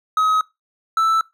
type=tone pair in turn; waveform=triangle; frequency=1271 / 1321 Hz; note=D#6 / E6; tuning=+36 / +3 cents; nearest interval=minor second; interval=67 cents; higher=second; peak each=-12 dBFS; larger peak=neither; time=0.17-0.41 / 0.97-1.21 s; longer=neither; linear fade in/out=2 ms; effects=noise-tail reverb RT60 0.2 s tail -21 dB re dry